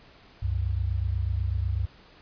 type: tone pair together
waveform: sine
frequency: 67.81 / 95.9 Hz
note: C#2 / G2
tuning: -38 / -37 cents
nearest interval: tritone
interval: 601 cents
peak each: -27 dBFS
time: 0.42-1.86 s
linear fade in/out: 10 ms
effects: pink hiss -54 dBFS RMS until 2.21 s + resampled to 11025 Hz